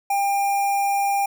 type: tone with notch filter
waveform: square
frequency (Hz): 799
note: G5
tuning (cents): +33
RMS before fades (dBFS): -21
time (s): 0.1-1.26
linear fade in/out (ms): 5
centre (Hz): 3900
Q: 0.94
effects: none